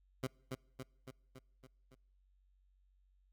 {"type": "tone with echo", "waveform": "15% pulse", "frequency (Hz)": 130.4, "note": "C3", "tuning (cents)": -5, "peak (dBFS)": -29, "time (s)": [0.23, 0.27], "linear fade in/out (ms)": 5, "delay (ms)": 280, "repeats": 6, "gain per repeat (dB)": -4, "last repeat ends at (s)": 1.95, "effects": ["noise-tail reverb RT60 0.8 s tail -26 dB re dry", "added 47 Hz sine -68 dBFS peak until 3.32 s"]}